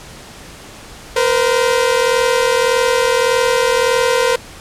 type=tone pair together; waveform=sawtooth; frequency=470 / 511.7 Hz; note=A#4 / C5; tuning=+14 / -39 cents; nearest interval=minor second; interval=147 cents; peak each=-11 dBFS; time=1.16-4.36 s; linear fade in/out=5 ms; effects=pink hiss -36 dBFS RMS until 4.6 s + low-pass 10000 Hz 12 dB/octave